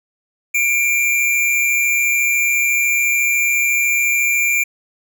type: tone pair together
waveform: square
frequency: 2245 / 2379 Hz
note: C#7 / D7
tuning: +21 / +22 cents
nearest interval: minor second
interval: 101 cents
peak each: -25 / -15 dBFS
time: 0.54-4.64 s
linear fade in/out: 10 ms
effects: none